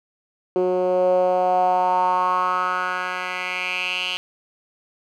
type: tone with band-pass filter sweep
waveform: 10% pulse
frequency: 182.3 Hz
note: F#3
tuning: 25 cents flat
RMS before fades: -21 dBFS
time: 0.56-4.17 s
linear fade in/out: 0 ms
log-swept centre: 400 to 3100 Hz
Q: 4.6
effects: none